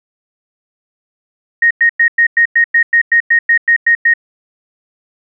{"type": "tone bursts", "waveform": "sine", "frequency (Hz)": 1864.7, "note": "A#6", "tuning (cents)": 0, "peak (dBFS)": -6, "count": 14, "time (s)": [1.62, 4.138], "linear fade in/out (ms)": 5, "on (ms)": 87, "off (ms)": 100, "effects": []}